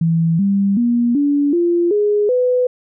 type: tone with pitch steps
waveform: sine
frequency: 164.81 / 198.27 / 238.5 / 287 / 345.2 / 415.3 / 499.6 Hz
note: E3 / G3 / A#3 / D4 / F4 / G#4 / B4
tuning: 0 / +20 / +40 / -40 / -20 / 0 / +20 cents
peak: -12 dBFS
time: 0.01-2.67 s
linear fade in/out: 5 ms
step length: 380 ms
effects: none